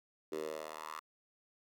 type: tone with high-pass filter sweep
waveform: 10% pulse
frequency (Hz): 77.78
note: D#2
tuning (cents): 0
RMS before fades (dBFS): -43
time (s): 0.32-1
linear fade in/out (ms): 5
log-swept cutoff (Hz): 370 to 1200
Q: 3.6
effects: none